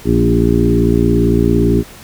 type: harmonic tone with a mistuned harmonic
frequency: 57.7 Hz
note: A#1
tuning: 17 cents flat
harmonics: 1 / 2 / 3 / 4 / 5 / 6 / 7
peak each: -17 / -17 / -17 / -17 / -17 / -17 / -17 dBFS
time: 0.04-1.84 s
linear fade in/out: 50 ms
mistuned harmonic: 4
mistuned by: +16 cents
effects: pink hiss -37 dBFS RMS until 2.03 s